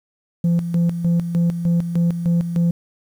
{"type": "tone with tremolo", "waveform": "sine", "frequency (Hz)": 170.8, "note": "F3", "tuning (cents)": -38, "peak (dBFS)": -11, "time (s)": [0.44, 2.71], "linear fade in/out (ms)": 5, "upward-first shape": "square", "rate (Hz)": 3.3, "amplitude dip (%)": 70, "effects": ["tanh soft clip ceiling -13 dBFS", "8-bit"]}